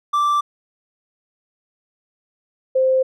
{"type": "tone pair in turn", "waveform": ["triangle", "sine"], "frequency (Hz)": [1172, 522.1], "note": ["D6", "C5"], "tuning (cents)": [-4, -4], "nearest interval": "octave + major second", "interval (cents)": 1400, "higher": "first", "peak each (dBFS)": -13, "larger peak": "neither", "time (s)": [[0.13, 0.41], [2.75, 3.03]], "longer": "neither", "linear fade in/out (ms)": 10, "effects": []}